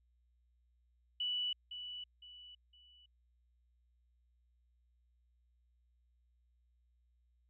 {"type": "tone with echo", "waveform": "sine", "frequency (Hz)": 2960, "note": "F#7", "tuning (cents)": 0, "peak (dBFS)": -34, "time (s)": [1.2, 1.53], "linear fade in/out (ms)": 5, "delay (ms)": 510, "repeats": 3, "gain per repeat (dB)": -9, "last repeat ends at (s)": 3.06, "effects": ["added 60 Hz sine -70 dBFS peak until 7.49 s"]}